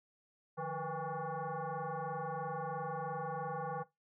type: tone with frequency modulation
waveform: sine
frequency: 150 Hz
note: D3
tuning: 37 cents sharp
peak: -36 dBFS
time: 0.57-3.84 s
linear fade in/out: 20 ms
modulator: 323 Hz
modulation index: 3.3
effects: noise-tail reverb RT60 0.2 s tail -19 dB re dry